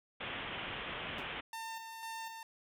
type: low-pass noise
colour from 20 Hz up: white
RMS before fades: -42 dBFS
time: 0.2-1.41 s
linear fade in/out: 10 ms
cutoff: 3400 Hz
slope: 96 dB/octave
type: tone with exponential decay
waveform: sawtooth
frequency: 140 Hz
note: C#3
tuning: 18 cents sharp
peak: -40 dBFS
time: 1.18-1.29 s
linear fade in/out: 5 ms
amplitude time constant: 23 ms
type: tone with tremolo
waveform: sawtooth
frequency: 902 Hz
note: A5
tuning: 43 cents sharp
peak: -37 dBFS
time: 1.53-2.43 s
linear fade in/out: 2 ms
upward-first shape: square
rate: 2 Hz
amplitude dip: 40%
effects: none